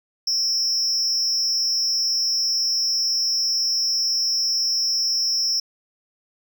triangle tone with amplitude modulation, 5380 Hz, E8, 34 cents sharp, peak -14 dBFS, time 0.27-5.6 s, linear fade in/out 5 ms, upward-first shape sine, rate 282 Hz, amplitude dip 90%, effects none

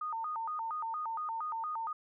sine tone with vibrato, 1057 Hz, C6, 17 cents sharp, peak -34 dBFS, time 0.01-1.93 s, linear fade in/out 5 ms, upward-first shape square, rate 4.3 Hz, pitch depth 270 cents each way, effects none

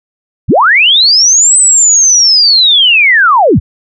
sine linear two-way sweep, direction up then down, 35 to 8170 to 35 Hz, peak -3 dBFS, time 0.48-3.6 s, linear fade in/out 20 ms, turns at 1.58 s, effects none

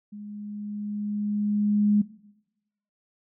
sine tone with level ramp, 207.5 Hz, G#3, 1 cent flat, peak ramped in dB -37 to -16 dBFS, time 0.12-2.02 s, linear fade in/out 10 ms, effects noise-tail reverb RT60 0.9 s tail -19 dB re dry

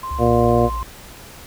sine tone, 1046.5 Hz, C6, in tune, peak -25 dBFS, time 0.03-0.83 s, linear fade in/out 5 ms
sine exponential sweep, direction down, 70.6 to 55.7 Hz, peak -24 dBFS, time 0.11-0.83 s, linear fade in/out 0 ms
harmonic tone, 118.5 Hz, A#2, 29 cents sharp, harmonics 1 / 2 / 3 / 4 / 5 / 6, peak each -20 / -20 / -20 / -20 / -20 / -20 dBFS, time 0.18-0.7 s, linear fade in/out 50 ms
effects pink hiss -40 dBFS RMS until 1.46 s

